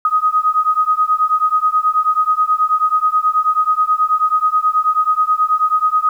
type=beating tone pair; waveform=sine; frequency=1249 / 1258.3 Hz; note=D#6 / D#6; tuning=+6 / +19 cents; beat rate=9.3 Hz; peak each=-15 dBFS; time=0.05-6.09 s; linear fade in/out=2 ms; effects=8-bit